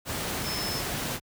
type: tone in noise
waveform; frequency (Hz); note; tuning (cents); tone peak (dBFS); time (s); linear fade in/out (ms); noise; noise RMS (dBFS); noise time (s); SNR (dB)
sine; 5240; E8; -11; -33; 0.43-0.83; 50; pink; -31; 0.05-1.2; -5
effects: high-pass 60 Hz 12 dB/octave